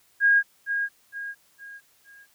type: tone with echo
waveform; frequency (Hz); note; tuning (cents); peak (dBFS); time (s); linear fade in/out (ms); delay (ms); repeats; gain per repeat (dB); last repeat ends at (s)
sine; 1631; G#6; -32; -15; 0.2-0.43; 50; 460; 4; -8; 2.27
effects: white hiss -62 dBFS RMS until 2.34 s